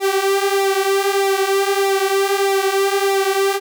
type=tone with flanger; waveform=sawtooth; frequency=392 Hz; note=G4; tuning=in tune; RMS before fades=-17 dBFS; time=0-3.6 s; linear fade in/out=50 ms; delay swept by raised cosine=0.64 to 6.34 ms; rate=1.6 Hz; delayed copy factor=-0.7; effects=none